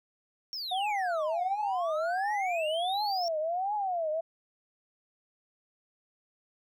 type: exponential two-way sweep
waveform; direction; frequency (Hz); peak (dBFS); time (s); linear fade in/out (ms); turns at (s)
triangle; down then up; 5580 to 701 to 5580; -33; 0.53-3.28; 0; 1.43
type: tone with vibrato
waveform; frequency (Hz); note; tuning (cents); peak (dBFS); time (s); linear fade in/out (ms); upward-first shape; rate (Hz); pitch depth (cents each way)
sine; 720; F#5; -47; -28; 0.71-4.21; 10; triangle; 1.4; 300
effects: none